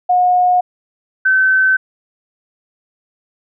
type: tone pair in turn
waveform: sine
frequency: 723 / 1532 Hz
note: F#5 / G6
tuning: -40 / -40 cents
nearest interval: octave + minor second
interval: 1300 cents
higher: second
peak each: -9 dBFS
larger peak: neither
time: 0.09-0.61 / 1.25-1.77 s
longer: neither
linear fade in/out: 10 ms
effects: none